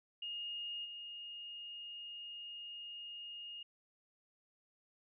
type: tone with level steps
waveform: sine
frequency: 2848 Hz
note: F7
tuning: 33 cents sharp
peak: -40 / -45 dBFS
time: 0.22-3.63 s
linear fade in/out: 5 ms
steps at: 0.84 s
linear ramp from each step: 20 ms
effects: none